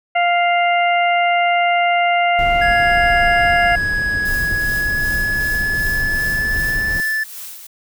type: harmonic tone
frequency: 698.5 Hz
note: F5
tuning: in tune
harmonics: 1 / 2 / 3 / 4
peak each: -14 / -24 / -19 / -25 dBFS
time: 0.15-3.76 s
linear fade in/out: 10 ms
type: noise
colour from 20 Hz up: brown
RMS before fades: -25 dBFS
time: 2.39-7 s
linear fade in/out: 0 ms
type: tone with pitch glide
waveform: triangle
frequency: 1671 to 1749 Hz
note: G#6 to A6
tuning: +10 to -11 cents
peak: -15 dBFS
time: 2.61-7.24 s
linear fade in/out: 10 ms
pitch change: +79 cents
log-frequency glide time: 4.46-6.84 s
type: noise with tremolo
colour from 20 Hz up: blue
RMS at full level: -31 dBFS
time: 4.25-7.67 s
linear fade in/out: 5 ms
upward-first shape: sine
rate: 2.6 Hz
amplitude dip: 50%
effects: none